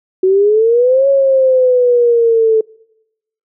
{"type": "exponential two-way sweep", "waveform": "sine", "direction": "up then down", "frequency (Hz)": [370, 554.4, 437.1], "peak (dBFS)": -7, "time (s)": [0.23, 2.61], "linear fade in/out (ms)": 5, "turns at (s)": 1.08, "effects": ["noise-tail reverb RT60 0.9 s tail -26 dB re dry"]}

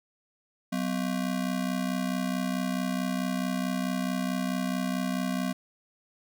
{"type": "ring-modulated tone", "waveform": "square", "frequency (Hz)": 220, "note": "A3", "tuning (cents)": 0, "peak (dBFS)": -25, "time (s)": [0.72, 5.53], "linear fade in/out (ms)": 10, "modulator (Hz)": 32.3, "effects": []}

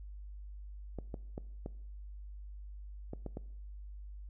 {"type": "clicks", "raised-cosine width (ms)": 2, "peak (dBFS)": -27, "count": 7, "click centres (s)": [0.987, 1.142, 1.379, 1.661, 3.134, 3.263, 3.371], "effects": ["noise-tail reverb RT60 0.7 s tail -20 dB re dry", "added 50 Hz sine -44 dBFS peak until 4.29 s"]}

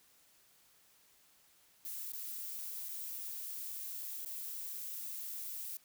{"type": "noise with dropouts", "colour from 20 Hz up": "violet", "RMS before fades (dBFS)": -43, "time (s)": [1.85, 5.77], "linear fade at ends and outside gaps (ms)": 1, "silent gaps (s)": [[2.121, 2.133], [2.887, 2.891], [4.249, 4.259]], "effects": ["white hiss -67 dBFS RMS until 5.84 s"]}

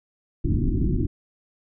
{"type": "low-pass noise", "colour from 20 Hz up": "pink", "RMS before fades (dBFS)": -22, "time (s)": [0.44, 1.07], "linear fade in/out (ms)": 10, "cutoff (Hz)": 360, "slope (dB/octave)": 96, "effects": []}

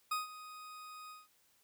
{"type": "tone with ADSR envelope", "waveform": "40% pulse", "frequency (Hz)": 1249, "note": "D#6", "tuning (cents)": 6, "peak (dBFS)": -31, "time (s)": [0.11, 1.28], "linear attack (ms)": 8, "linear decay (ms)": 150, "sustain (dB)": -16, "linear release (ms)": 180, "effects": ["white hiss -71 dBFS RMS until 1.63 s"]}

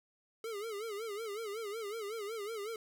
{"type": "tone with vibrato", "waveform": "square", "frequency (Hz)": 428.9, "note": "A4", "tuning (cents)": -44, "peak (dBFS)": -39, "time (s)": [0.44, 2.76], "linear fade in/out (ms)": 2, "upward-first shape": "sine", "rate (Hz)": 5.4, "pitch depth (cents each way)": 130, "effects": []}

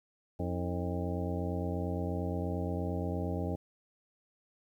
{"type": "harmonic tone with a mistuned harmonic", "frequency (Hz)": 88.6, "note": "F2", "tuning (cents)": 25, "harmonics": [1, 2, 3, 4, 5, 6, 7, 9], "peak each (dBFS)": [-35, -38, -40, -41, -42, -43, -43, -45], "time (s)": [0.39, 3.56], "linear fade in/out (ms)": 10, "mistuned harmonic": 4, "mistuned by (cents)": -130, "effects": ["11-bit"]}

